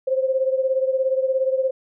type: beating tone pair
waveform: sine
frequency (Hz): 522 / 539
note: C5 / C#5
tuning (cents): -4 / -49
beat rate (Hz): 17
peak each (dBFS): -19 / -24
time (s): 0.07-1.71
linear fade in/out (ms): 10
effects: none